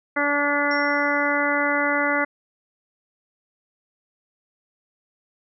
harmonic tone, 288.5 Hz, D4, 31 cents flat, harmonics 1 / 2 / 3 / 4 / 5 / 6 / 7, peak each -27 / -26 / -29 / -28 / -25 / -29 / -25 dBFS, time 0.16-2.25 s, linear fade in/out 10 ms
sine tone with exponential decay, 5520 Hz, F8, 21 cents flat, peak -31 dBFS, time 0.71-1.4 s, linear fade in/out 2 ms, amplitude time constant 150 ms
effects none

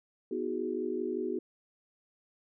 sine chord, G# minor seventh, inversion first, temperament equal with one note detuned, 246.9 / 317.7 / 370 / 415.3 Hz, B3 / D#4 / F#4 / G#4, 0 / +36 / 0 / 0 cents, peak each -38 / -38 / -34 / -37 dBFS, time 0.31-1.39 s, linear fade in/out 5 ms, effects none

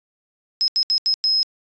sine tone bursts at uneven times, 5130 Hz, E8, 48 cents flat, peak -14 dBFS, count 5, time 0.61-0.68 / 0.76-0.83 / 0.9-0.98 / 1.06-1.14 / 1.24-1.43 s, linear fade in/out 0 ms, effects tanh soft clip ceiling -13 dBFS + resampled to 16000 Hz

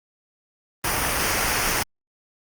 pink noise with comb filter, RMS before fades -23 dBFS, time 0.84-1.83 s, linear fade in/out 5 ms, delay 0.26 ms, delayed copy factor -0.55, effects Opus 32 kbps

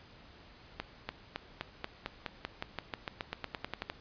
accelerating click train, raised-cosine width 0.3 ms, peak -19 dBFS, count 20, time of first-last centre 0.8-3.899 s, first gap 290 ms, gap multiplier 0.93, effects pink hiss -56 dBFS RMS until 4 s + resampled to 11025 Hz

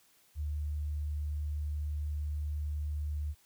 sine tone, 74.5 Hz, D2, 25 cents sharp, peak -32 dBFS, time 0.35-3.35 s, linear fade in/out 50 ms, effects white hiss -66 dBFS RMS until 3.45 s

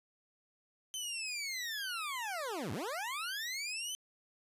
20% pulse linear two-way sweep, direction down then up, 3095 to 86.7 to 3095 Hz, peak -32 dBFS, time 0.94-3.95 s, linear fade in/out 0 ms, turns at 2.72 s, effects resampled to 32000 Hz

